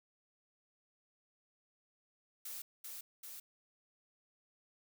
blue noise with echo, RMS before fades -45 dBFS, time 2.45-2.62 s, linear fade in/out 5 ms, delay 390 ms, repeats 2, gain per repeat -2 dB, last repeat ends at 3.4 s, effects none

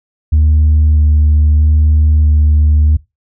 sine tone with vibrato, 76 Hz, D#2, 40 cents flat, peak -4 dBFS, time 0.32-2.97 s, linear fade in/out 10 ms, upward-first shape square, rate 0.78 Hz, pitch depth 11 cents each way, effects noise-tail reverb RT60 0.2 s tail -20 dB re dry + tanh soft clip ceiling -4 dBFS

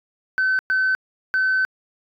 sine tone bursts at uneven times, 1526 Hz, G6, 47 cents flat, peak -15 dBFS, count 3, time 0.38-0.59 / 0.7-0.95 / 1.34-1.65 s, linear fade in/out 0 ms, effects tanh soft clip ceiling -14 dBFS

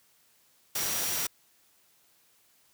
sine tone in noise, 5750 Hz, F8, 50 cents sharp, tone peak -37 dBFS, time 0.75-1.27 s, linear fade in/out 5 ms, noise white, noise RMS -31 dBFS, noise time 0.75-1.27 s, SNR -9 dB, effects white hiss -65 dBFS RMS until 2.73 s + high-pass 60 Hz 12 dB/octave

